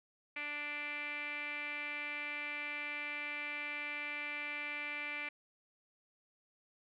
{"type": "tone with low-pass filter", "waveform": "5% pulse", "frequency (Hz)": 293.7, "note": "D4", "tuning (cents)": 0, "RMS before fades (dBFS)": -41, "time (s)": [0.36, 5.29], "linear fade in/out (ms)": 5, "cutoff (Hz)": 2300, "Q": 7, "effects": []}